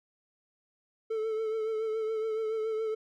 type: tone with vibrato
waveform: triangle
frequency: 440 Hz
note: A4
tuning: in tune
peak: -27 dBFS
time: 1.1-2.95 s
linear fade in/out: 10 ms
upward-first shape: triangle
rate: 7.1 Hz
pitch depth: 40 cents each way
effects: none